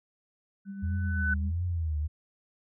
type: tone with tremolo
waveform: sine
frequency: 197.4 Hz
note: G3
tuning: 12 cents sharp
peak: -34 dBFS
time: 0.65-1.53 s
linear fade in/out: 50 ms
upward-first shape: sine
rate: 7.7 Hz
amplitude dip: 40%
type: tone with exponential growth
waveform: sine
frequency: 1500 Hz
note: F#6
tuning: 23 cents sharp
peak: -24 dBFS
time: 0.65-1.34 s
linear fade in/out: 5 ms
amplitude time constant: 150 ms
type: tone with vibrato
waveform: sine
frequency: 81.8 Hz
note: E2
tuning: 13 cents flat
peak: -27 dBFS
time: 0.82-2.08 s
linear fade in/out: 20 ms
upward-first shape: triangle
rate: 1.5 Hz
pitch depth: 170 cents each way
effects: none